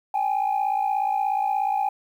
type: tone pair together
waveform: sine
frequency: 784 / 840.8 Hz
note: G5 / G#5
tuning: 0 / +21 cents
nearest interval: minor second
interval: 121 cents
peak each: -22 dBFS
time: 0.14-1.89 s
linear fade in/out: 5 ms
effects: tanh soft clip ceiling -17 dBFS + 9-bit